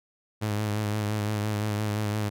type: tone with vibrato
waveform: sawtooth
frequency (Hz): 105.5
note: G#2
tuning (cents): +28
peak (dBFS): -22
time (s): 0.41-2.3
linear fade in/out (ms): 20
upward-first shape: sine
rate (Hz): 5.8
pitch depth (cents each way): 38
effects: none